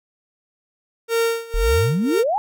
45% pulse tone with tremolo, 459.8 Hz, A#4, 24 cents flat, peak -16 dBFS, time 1.08-2.24 s, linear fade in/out 50 ms, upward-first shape sine, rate 1.9 Hz, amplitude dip 90%
sine exponential sweep, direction up, 34.65 to 877 Hz, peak -17 dBFS, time 1.54-2.38 s, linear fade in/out 0 ms
effects none

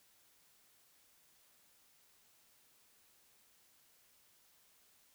silence, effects white hiss -69 dBFS RMS until 5.14 s

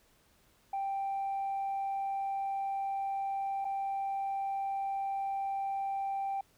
sine tone with dropouts, 785 Hz, G5, 2 cents sharp, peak -30 dBFS, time 0.73-6.41 s, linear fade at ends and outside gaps 5 ms, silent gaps 3.646-3.65 s, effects tanh soft clip ceiling -29 dBFS + pink hiss -67 dBFS RMS until 6.57 s

